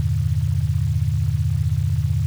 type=chord; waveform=sine; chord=E half-diminished seventh; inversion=none; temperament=equal; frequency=82.41 / 98 / 116.54 / 146.83 Hz; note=E2 / G2 / Bb2 / D3; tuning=0 / 0 / 0 / 0 cents; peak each=-23 dBFS; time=0-2.26 s; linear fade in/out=0 ms; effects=7-bit